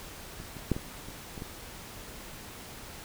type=clicks; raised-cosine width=3 ms; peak=-30 / -29 / -12 / -22 / -30 / -29 / -25 dBFS; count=7; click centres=0.401 / 0.568 / 0.717 / 0.765 / 1.086 / 1.378 / 1.421 s; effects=pink hiss -45 dBFS RMS until 3.04 s